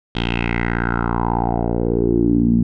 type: tone with low-pass filter sweep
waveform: 10% pulse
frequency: 58.27 Hz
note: A#1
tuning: in tune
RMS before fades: -18 dBFS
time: 0.15-2.63 s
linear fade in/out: 5 ms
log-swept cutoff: 3400 to 210 Hz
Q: 4.9
effects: none